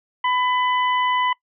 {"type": "harmonic tone", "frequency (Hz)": 1000, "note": "B5", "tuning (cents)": 21, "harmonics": [1, 2, 3], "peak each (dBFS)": [-19, -25, -29], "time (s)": [0.24, 1.33], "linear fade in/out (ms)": 5, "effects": ["noise-tail reverb RT60 0.1 s tail -22 dB re dry"]}